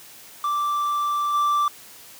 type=tone with level steps; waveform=triangle; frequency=1172 Hz; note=D6; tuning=4 cents flat; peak=-19 / -16 dBFS; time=0.44-1.68 s; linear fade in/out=2 ms; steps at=1.33 s; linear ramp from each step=20 ms; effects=white hiss -45 dBFS RMS until 2.19 s + high-pass 80 Hz 12 dB/octave